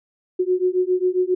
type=beating tone pair; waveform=sine; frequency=362.2 / 369.6 Hz; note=F#4 / F#4; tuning=-37 / -2 cents; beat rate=7.4 Hz; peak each=-20 dBFS; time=0.39-1.35 s; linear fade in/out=10 ms; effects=none